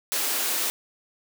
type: high-pass noise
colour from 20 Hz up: white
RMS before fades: -26 dBFS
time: 0.12-0.7 s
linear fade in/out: 0 ms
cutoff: 260 Hz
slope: 24 dB/octave
effects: none